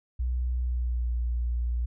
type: tone with pitch glide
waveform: sine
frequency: 61.74 to 59.6 Hz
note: B1 to A#1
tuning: 0 to +39 cents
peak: -25 dBFS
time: 0.19-1.86 s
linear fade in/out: 10 ms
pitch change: -61 cents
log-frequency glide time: 0.59-1.12 s
effects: none